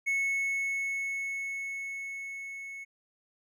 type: tone with level ramp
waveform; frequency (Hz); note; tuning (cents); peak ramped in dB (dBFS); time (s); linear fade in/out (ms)
triangle; 2200; C#7; -14; -24 to -38; 0.06-2.85; 20
effects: none